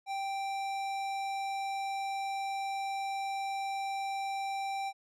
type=tone with tanh clipping; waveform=sine; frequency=784 Hz; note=G5; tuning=in tune; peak=-35 dBFS; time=0.06-4.93 s; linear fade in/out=50 ms; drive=17 dB; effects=none